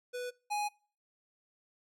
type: tone pair in turn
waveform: square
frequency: 493.8 / 831.4 Hz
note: B4 / G#5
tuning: 0 / +2 cents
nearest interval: major sixth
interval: 902 cents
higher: second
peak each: -37 / -32 dBFS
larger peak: second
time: 0.13-0.31 / 0.5-0.69 s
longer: second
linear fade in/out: 20 ms
effects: noise-tail reverb RT60 0.4 s tail -24 dB re dry + low-pass 12000 Hz 12 dB/octave